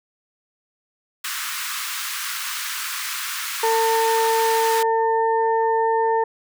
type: high-pass noise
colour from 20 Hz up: pink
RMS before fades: -28 dBFS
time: 1.24-4.83 s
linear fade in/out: 5 ms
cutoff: 1100 Hz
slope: 48 dB/octave
type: harmonic tone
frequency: 450.8 Hz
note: A4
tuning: 42 cents sharp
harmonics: 1 / 2 / 4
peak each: -20 / -19 / -32 dBFS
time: 3.63-6.24 s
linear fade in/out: 5 ms
effects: none